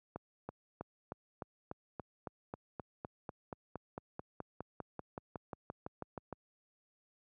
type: accelerating click train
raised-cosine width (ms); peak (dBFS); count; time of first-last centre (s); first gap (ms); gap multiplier
1; -27; 28; 0.16-6.327; 330; 0.97
effects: high-pass 80 Hz 12 dB/octave